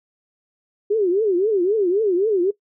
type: tone with vibrato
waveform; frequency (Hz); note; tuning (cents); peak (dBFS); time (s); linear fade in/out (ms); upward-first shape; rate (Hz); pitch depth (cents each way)
sine; 394.1; G4; +9; -15; 0.9-2.51; 10; triangle; 3.8; 260
effects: noise-tail reverb RT60 0.1 s tail -19 dB re dry